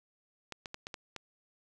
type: clicks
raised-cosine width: 0.2 ms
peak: -23 dBFS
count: 6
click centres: 0.523 / 0.658 / 0.744 / 0.869 / 0.942 / 1.163 s
effects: none